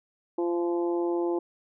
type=harmonic tone; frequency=172.5 Hz; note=F3; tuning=21 cents flat; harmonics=2 / 3 / 4 / 5 / 6; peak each=-25 / -35 / -39 / -37 / -45 dBFS; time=0.38-1.39 s; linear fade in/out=5 ms; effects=none